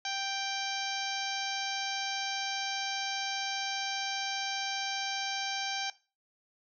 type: harmonic tone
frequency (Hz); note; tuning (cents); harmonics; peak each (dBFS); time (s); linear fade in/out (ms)
785; G5; +2; 1 / 2 / 3 / 4 / 5 / 6 / 7 / 8; -37 / -40 / -41 / -40 / -42 / -43 / -43 / -43; 0.05-5.9; 2
effects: noise-tail reverb RT60 0.3 s tail -17 dB re dry